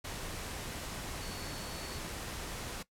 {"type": "tone in noise", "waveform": "sine", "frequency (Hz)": 4435, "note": "C#8", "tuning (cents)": 0, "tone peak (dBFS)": -49, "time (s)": [1.21, 1.99], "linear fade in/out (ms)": 10, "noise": "pink", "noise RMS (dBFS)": -41, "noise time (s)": [0.04, 2.83], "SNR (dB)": -11, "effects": ["noise-tail reverb RT60 0.1 s tail -18 dB re dry", "low-pass 12000 Hz 12 dB/octave"]}